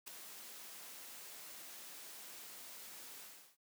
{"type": "noise with ADSR envelope", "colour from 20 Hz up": "white", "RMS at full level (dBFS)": -45, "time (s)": [0.06, 3.57], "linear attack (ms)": 18, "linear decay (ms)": 4, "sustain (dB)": -7, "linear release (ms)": 380, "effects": ["noise-tail reverb RT60 0.1 s tail -25 dB re dry", "high-pass 200 Hz 12 dB/octave"]}